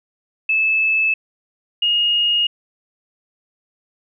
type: tone pair in turn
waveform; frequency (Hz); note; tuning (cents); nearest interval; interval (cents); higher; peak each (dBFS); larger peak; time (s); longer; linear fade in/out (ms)
sine; 2614 / 2860; E7 / F7; -15 / +41; major second; 156; second; -14 / -14; neither; 0.49-1.14 / 1.82-2.47; neither; 5
effects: none